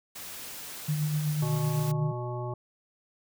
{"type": "noise", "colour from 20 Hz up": "white", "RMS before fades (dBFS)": -41, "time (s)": [0.15, 1.92], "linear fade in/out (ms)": 10}
{"type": "tone with tremolo", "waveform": "sine", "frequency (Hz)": 151.1, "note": "D3", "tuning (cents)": 50, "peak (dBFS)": -24, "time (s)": [0.88, 2.12], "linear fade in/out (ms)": 10, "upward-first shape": "sine", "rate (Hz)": 8, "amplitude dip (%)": 40}
{"type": "harmonic tone", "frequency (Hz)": 122.4, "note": "B2", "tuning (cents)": -15, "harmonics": [1, 3, 5, 7, 9], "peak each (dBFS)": [-33, -38, -40, -41, -43], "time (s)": [1.42, 2.54], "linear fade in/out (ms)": 5}
{"effects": []}